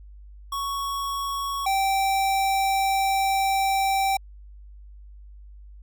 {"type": "tone pair in turn", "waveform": "square", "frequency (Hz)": [1112, 778.7], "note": ["C#6", "G5"], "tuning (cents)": [5, -12], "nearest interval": "tritone", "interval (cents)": 617, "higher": "first", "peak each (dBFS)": [-27, -21], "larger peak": "second", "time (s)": [[0.52, 1.66], [1.66, 4.17]], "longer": "second", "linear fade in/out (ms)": 5, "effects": ["added 50 Hz sine -42 dBFS peak until 5.82 s"]}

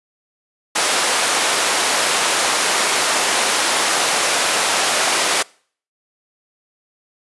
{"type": "high-pass noise", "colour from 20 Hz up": "pink", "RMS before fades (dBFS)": -17, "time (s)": [0.75, 5.43], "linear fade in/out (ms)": 10, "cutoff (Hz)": 580, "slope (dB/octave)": 12, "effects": ["noise-tail reverb RT60 0.5 s tail -25 dB re dry", "resampled to 24000 Hz"]}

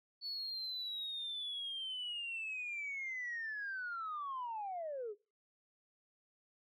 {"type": "linear sweep", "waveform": "sine", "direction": "down", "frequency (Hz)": [4460, 392], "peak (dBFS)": -38, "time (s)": [0.21, 5.15], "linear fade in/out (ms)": 50, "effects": ["noise-tail reverb RT60 0.3 s tail -22 dB re dry", "tanh soft clip ceiling -35 dBFS"]}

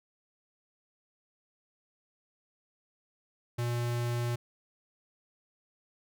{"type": "tone", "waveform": "square", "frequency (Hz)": 119.8, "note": "A#2", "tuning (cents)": 48, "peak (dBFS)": -30, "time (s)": [3.58, 4.36], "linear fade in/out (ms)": 10, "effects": []}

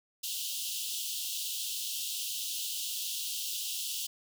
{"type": "high-pass noise", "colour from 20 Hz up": "pink", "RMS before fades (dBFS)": -36, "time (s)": [0.23, 4.07], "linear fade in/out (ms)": 10, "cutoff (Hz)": 2800, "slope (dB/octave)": 96, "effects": []}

